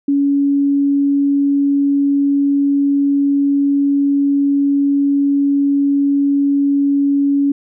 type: tone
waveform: sine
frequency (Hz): 281.3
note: C#4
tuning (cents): +26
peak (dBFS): -11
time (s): 0.08-7.52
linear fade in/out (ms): 5
effects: none